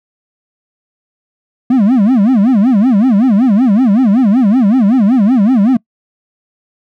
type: tone with vibrato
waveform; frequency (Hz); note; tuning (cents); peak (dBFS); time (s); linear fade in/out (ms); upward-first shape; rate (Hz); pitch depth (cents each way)
triangle; 228.1; A#3; -37; -4; 1.7-5.77; 5; sine; 5.3; 280
effects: noise-tail reverb RT60 0.1 s tail -25 dB re dry